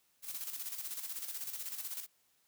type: noise with tremolo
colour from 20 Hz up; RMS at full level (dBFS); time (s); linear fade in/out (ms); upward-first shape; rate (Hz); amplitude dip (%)
blue; -40; 0.22-2.07; 50; square; 16; 55
effects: white hiss -73 dBFS RMS until 2.47 s + high-pass 60 Hz 12 dB/octave

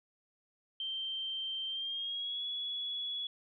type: tone with pitch glide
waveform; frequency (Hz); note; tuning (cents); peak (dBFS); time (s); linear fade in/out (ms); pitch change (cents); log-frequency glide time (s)
sine; 3136 to 3381; G7 to G#7; 0 to +30; -35; 0.8-3.27; 2; +130; 1.67-2.44
effects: none

